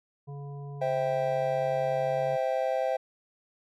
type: harmonic tone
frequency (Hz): 141.7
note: C#3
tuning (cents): +38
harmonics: 1 / 3 / 5 / 7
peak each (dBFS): -37 / -47 / -51 / -54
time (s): 0.27-2.37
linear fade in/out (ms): 20
type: chord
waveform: triangle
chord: C major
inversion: none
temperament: just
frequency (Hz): 523.3 / 654.1 / 784.9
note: C5 / E5 / G5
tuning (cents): 0 / -14 / +2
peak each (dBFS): -27 / -28 / -30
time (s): 0.81-2.97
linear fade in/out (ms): 10
effects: none